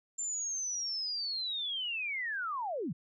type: linear sweep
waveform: sine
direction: down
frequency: 7310 to 123.47 Hz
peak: -33 dBFS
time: 0.18-2.93 s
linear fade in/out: 10 ms
effects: none